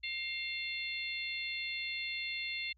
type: harmonic tone with a mistuned harmonic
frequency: 707 Hz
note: F5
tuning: 21 cents sharp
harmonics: 3 / 4 / 5 / 6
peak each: -39 / -41 / -43 / -45 dBFS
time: 0.03-2.73 s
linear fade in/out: 10 ms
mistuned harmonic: 4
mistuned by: -62 cents
effects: added 60 Hz sine -65 dBFS peak until 2.77 s